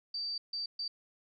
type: tone bursts at uneven times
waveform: sine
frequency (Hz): 4641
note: D8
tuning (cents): -21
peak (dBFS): -34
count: 3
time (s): 0.14-0.38 / 0.53-0.66 / 0.79-0.88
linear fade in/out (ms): 5
effects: none